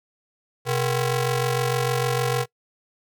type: ring-modulated tone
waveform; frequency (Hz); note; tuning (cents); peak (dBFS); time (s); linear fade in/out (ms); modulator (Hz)
sawtooth; 301.4; D4; +45; -14; 0.65-2.46; 50; 174
effects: noise-tail reverb RT60 0.1 s tail -22 dB re dry